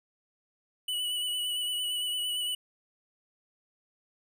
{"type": "tone with vibrato", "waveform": "square", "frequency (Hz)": 2957, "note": "F#7", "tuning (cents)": -2, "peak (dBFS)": -30, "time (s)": [0.88, 2.55], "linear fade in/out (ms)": 5, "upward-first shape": "sine", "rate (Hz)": 8.8, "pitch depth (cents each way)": 27, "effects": []}